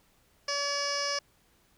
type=tone with low-pass filter; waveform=15% pulse; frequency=570 Hz; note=C#5; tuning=48 cents sharp; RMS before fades=-31 dBFS; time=0.48-1.19 s; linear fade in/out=5 ms; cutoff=5100 Hz; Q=6.2; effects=pink hiss -66 dBFS RMS until 1.77 s

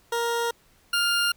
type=tone pair in turn; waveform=20% pulse; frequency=468.6 / 1404.2 Hz; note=A#4 / F6; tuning=+9 / +9 cents; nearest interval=octave + perfect fifth; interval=1900 cents; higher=second; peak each=-19 / -16 dBFS; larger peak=second; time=0.12-0.51 / 0.93-1.32 s; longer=neither; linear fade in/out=5 ms; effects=pink hiss -60 dBFS RMS until 1.36 s

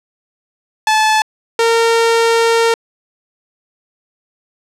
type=tone pair in turn; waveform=sawtooth; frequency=867 / 459.3 Hz; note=A5 / A#4; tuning=-26 / -26 cents; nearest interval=major seventh; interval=1100 cents; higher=first; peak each=-6 dBFS; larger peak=neither; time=0.87-1.22 / 1.59-2.74 s; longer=second; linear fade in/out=2 ms; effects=low-pass 8000 Hz 12 dB/octave

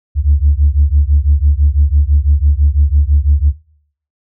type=beating tone pair; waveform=sine; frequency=69.8 / 75.8 Hz; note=C#2 / D#2; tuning=+13 / -45 cents; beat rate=6 Hz; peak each=-10 dBFS; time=0.15-3.53 s; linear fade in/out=50 ms; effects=noise-tail reverb RT60 0.6 s tail -19 dB re dry + tanh soft clip ceiling -1 dBFS

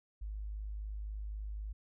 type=tone; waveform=sine; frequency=51.91 Hz; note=G#1; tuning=in tune; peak=-38 dBFS; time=0.21-1.73 s; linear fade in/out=10 ms; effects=none

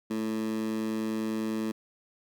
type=tone with high-pass filter; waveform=15% pulse; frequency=110 Hz; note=A2; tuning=in tune; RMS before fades=-31 dBFS; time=0.1-1.72 s; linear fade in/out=10 ms; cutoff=250 Hz; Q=4.3; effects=none

